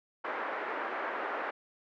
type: band-pass noise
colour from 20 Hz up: white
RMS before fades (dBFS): -36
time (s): 0.24-1.51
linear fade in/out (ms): 10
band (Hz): 340 to 1700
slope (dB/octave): 24
effects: none